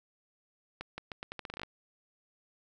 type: accelerating click train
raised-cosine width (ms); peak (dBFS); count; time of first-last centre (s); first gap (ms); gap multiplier
0.3; -23; 13; 0.81-1.633; 170; 0.81
effects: none